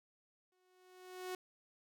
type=tone with exponential growth; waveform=sawtooth; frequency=367.6 Hz; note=F#4; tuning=11 cents flat; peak=-35 dBFS; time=0.52-1.35 s; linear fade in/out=2 ms; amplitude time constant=180 ms; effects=none